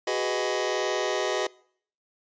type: chord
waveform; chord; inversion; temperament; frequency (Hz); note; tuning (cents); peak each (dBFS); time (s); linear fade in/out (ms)
sawtooth; G# minor seventh; third; just; 373.8 / 415.3 / 498.4 / 623; F#4 / G#4 / B4 / D#5; +18 / 0 / +16 / +2; -26 / -27 / -27 / -26; 0.07-1.47; 5
effects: noise-tail reverb RT60 0.6 s tail -24 dB re dry + resampled to 16000 Hz